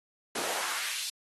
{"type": "noise with high-pass filter sweep", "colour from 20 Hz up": "pink", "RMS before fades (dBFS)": -34, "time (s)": [0.35, 1.1], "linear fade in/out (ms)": 5, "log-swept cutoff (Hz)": [330, 4100], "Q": 1.3, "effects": ["AAC 32 kbps"]}